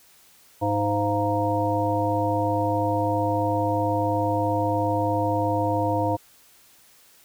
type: harmonic tone with a mistuned harmonic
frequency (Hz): 103.5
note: G#2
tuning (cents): -5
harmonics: 1 / 3 / 5 / 7 / 9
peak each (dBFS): -27 / -27 / -27 / -27 / -27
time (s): 0.61-6.17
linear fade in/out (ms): 20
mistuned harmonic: 7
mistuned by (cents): -69
effects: white hiss -55 dBFS RMS until 7.24 s